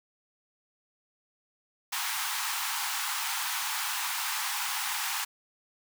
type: high-pass noise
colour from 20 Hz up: pink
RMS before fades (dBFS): -32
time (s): 1.92-5.25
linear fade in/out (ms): 10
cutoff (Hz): 790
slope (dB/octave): 96
effects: none